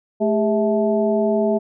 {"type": "harmonic tone with a mistuned harmonic", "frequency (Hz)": 217.2, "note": "A3", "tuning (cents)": -22, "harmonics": [1, 2, 3, 4], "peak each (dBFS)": [-20, -20, -20, -31], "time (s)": [0.2, 1.59], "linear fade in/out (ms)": 20, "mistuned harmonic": 2, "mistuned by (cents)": -120, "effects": []}